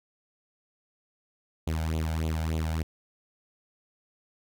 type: tone with flanger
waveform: sawtooth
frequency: 79.8 Hz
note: D#2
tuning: 44 cents sharp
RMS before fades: -29 dBFS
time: 1.67-2.83 s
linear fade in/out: 5 ms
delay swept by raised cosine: 0.28 to 1.38 ms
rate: 3.4 Hz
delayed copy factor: +0.8
effects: none